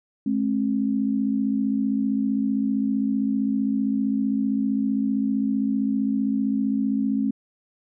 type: tone pair together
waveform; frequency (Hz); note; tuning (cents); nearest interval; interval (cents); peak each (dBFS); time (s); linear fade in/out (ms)
sine; 213.2 / 268.6; G#3 / C4; +46 / +46; major third; 400; -23; 0.26-7.31; 5
effects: none